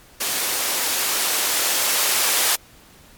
violet noise with band-pass filter sweep, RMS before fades -21 dBFS, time 0.2-2.56 s, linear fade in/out 10 ms, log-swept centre 270 to 500 Hz, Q 0.78, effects pink hiss -49 dBFS RMS until 3.17 s + MP3 96 kbps

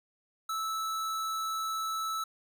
square tone, 1311 Hz, E6, 10 cents flat, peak -32 dBFS, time 0.49-2.24 s, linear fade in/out 5 ms, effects 11-bit

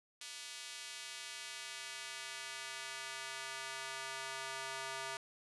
square tone with high-pass filter sweep, 133.3 Hz, C3, 33 cents sharp, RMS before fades -45 dBFS, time 0.21-5.17 s, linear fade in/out 2 ms, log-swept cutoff 3200 to 940 Hz, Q 0.83, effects resampled to 24000 Hz

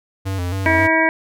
square tone with vibrato, 92.5 Hz, F#2, in tune, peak -21 dBFS, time 0.25-0.88 s, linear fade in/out 20 ms, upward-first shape square, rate 3.7 Hz, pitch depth 70 cents each way
harmonic tone, 322.1 Hz, E4, 40 cents flat, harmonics 1 / 2 / 3 / 5 / 6 / 7, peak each -20 / -20 / -20 / -20 / -20 / -20 dBFS, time 0.66-1.09 s, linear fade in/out 0 ms
effects none

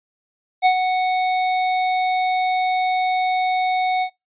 square tone with ADSR envelope, 740 Hz, F#5, in tune, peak -11 dBFS, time 0.62-4.1 s, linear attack 37 ms, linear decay 81 ms, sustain -7 dB, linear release 78 ms, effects noise-tail reverb RT60 0.2 s tail -26 dB re dry + resampled to 8000 Hz

